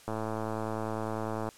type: click train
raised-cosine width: 1 ms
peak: -20 dBFS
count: 156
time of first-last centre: 0.08-1.489 s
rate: 110 Hz
effects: white hiss -55 dBFS RMS until 1.57 s + low-pass 10000 Hz 12 dB/octave